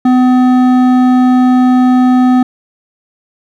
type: tone with hard clipping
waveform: triangle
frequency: 252.7 Hz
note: B3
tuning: 40 cents sharp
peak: -7 dBFS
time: 0.05-2.43 s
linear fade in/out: 5 ms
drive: 14 dB
effects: none